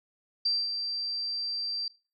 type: tone with ADSR envelope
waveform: sine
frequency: 4699 Hz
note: D8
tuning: in tune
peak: -23 dBFS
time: 0.45-1.88 s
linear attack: 8 ms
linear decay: 220 ms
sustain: -7 dB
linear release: 3 ms
effects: noise-tail reverb RT60 0.3 s tail -19 dB re dry